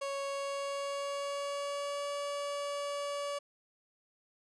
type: tone with pitch glide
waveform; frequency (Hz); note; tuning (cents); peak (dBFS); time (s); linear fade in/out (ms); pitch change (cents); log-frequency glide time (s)
30% pulse; 554.4 to 572; C#5 to D5; 0 to -46; -32; 0.01-3.39; 10; +54; 0.22-2.09
effects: resampled to 22050 Hz